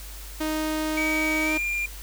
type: tone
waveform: sawtooth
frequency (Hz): 311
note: D#4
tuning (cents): -1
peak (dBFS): -21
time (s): 0.4-1.58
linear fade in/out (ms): 10
type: tone with pitch glide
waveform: triangle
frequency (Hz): 2274 to 2397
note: C#7 to D7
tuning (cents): +44 to +35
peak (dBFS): -23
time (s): 0.97-1.86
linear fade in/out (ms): 5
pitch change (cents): +91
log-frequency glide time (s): 1.43-1.56
effects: added 50 Hz sine -38 dBFS peak until 2.02 s + white hiss -43 dBFS RMS until 2.02 s